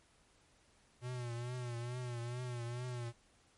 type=tone with vibrato; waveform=square; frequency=121.7 Hz; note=B2; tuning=25 cents flat; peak=-40 dBFS; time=1.01-3.13 s; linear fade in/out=50 ms; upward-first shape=triangle; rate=2.3 Hz; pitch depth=71 cents each way; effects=pink hiss -69 dBFS RMS until 3.57 s + MP3 48 kbps